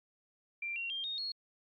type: tone with pitch steps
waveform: sine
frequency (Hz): 2365 / 2748 / 3194 / 3711 / 4312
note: D7 / F7 / G7 / A#7 / C#8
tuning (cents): +12 / -29 / +32 / -9 / -49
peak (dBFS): -35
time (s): 0.62-1.32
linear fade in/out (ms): 5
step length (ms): 140
effects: MP3 32 kbps